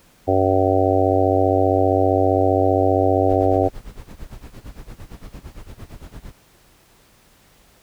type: harmonic tone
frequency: 95.2 Hz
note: F#2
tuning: 50 cents sharp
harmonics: 1 / 3 / 4 / 5 / 6 / 7 / 8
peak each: -22 / -22 / -22 / -22 / -22 / -22 / -22 dBFS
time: 0.27-3.69 s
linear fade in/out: 20 ms
type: noise with tremolo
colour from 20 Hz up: brown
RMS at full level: -33 dBFS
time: 3.29-6.32 s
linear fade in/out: 5 ms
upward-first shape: sine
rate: 8.8 Hz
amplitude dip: 95%
effects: pink hiss -54 dBFS RMS until 7.82 s

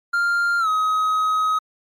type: tone with pitch glide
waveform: triangle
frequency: 1396.9 to 1266.2 Hz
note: F6 to D#6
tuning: 0 to +30 cents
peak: -15 dBFS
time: 0.13-1.59 s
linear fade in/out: 10 ms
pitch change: -170 cents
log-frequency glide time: 0.59-0.68 s
effects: MP3 64 kbps

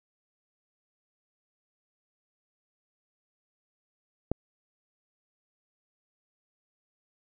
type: click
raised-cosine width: 2 ms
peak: -13 dBFS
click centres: 4.316 s
effects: none

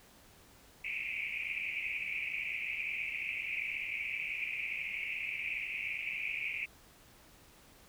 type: band-pass noise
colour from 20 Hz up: pink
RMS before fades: -38 dBFS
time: 0.84-6.66 s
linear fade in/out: 10 ms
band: 2200 to 2600 Hz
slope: 96 dB/octave
effects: pink hiss -60 dBFS RMS until 7.88 s

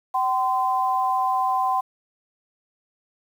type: tone pair together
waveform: sine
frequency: 764.6 / 1029 Hz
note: G5 / C6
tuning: -43 / -29 cents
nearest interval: perfect fourth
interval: 514 cents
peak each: -22 dBFS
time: 0.14-1.81 s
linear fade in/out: 10 ms
effects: 8-bit

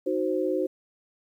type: chord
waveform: sine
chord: C diminished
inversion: first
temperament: equal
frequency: 311.1 / 370 / 523.3 Hz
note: Eb4 / Gb4 / C5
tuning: 0 / 0 / 0 cents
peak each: -29 / -27 / -28 dBFS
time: 0.06-0.67 s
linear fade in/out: 10 ms
effects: 10-bit

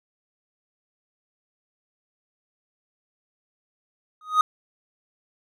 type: tone with exponential growth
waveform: triangle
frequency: 1248 Hz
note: D#6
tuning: 5 cents sharp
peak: -9 dBFS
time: 4.21-4.41 s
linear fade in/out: 2 ms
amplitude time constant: 42 ms
effects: none

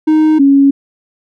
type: tone pair in turn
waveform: triangle / sine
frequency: 311.1 / 277.2 Hz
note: D#4 / C#4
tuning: 0 / 0 cents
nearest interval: major second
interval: 200 cents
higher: first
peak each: -4 dBFS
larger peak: neither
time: 0.07-0.39 / 0.39-0.71 s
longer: neither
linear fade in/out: 10 ms
effects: none

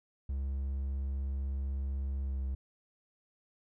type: tone with pitch glide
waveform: triangle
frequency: 68 to 66.33 Hz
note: C#2 to C2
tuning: -33 to +24 cents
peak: -30 dBFS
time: 0.29-2.55 s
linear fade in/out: 5 ms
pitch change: -43 cents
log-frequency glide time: 2.22-2.43 s
effects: none

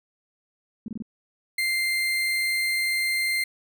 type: tone bursts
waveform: sine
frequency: 220 Hz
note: A3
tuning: in tune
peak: -29 dBFS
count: 4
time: 0.86-1.023 s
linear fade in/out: 2 ms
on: 22 ms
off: 25 ms
type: tone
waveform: 35% pulse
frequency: 2093 Hz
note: C7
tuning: in tune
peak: -21 dBFS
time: 1.58-3.44 s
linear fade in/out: 5 ms
effects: none

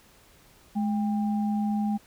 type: tone pair together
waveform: sine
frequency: 211.1 / 797 Hz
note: G#3 / G5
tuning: +29 / +28 cents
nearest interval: octave + major seventh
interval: 2299 cents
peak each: -24 / -34 dBFS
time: 0.75-1.98 s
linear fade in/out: 20 ms
effects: pink hiss -57 dBFS RMS until 2.06 s

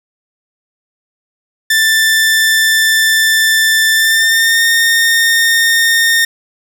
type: tone with pitch glide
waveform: sawtooth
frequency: 1771 to 1832.4 Hz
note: A6 to A#6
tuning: +11 to -30 cents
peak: -5 dBFS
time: 1.7-6.25 s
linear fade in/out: 5 ms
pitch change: +59 cents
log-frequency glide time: 3.93-4.63 s
effects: none

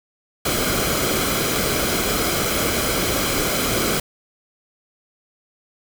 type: noise with comb filter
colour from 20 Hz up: pink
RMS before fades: -21 dBFS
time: 0.45-4 s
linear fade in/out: 5 ms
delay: 1.1 ms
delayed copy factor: -0.55
effects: none

